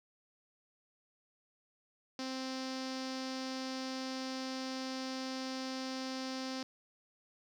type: tone with low-pass filter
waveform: sawtooth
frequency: 261.6 Hz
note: C4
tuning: in tune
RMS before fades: -40 dBFS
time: 2.19-6.63 s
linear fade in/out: 2 ms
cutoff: 5100 Hz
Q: 4.2
effects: 11-bit